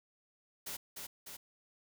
white noise with echo, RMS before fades -42 dBFS, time 0.66-0.77 s, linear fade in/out 10 ms, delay 300 ms, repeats 2, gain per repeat -3 dB, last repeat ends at 1.37 s, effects none

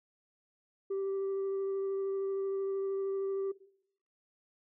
sine tone with vibrato, 390 Hz, G4, 9 cents flat, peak -29 dBFS, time 0.9-3.52 s, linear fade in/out 10 ms, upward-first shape sine, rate 13 Hz, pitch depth 9 cents each way, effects noise-tail reverb RT60 0.7 s tail -18 dB re dry + tanh soft clip ceiling -30 dBFS

